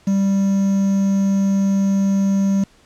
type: tone with quantisation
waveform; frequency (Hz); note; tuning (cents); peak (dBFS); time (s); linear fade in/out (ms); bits
triangle; 196; G3; 0; -12; 0.07-2.64; 5; 6
effects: pink hiss -53 dBFS RMS until 2.85 s + low-pass 8000 Hz 12 dB/octave